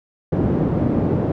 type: band-pass noise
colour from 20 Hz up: pink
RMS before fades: -19 dBFS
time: 0.32-1.32 s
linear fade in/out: 5 ms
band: 110 to 410 Hz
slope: 12 dB/octave
effects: none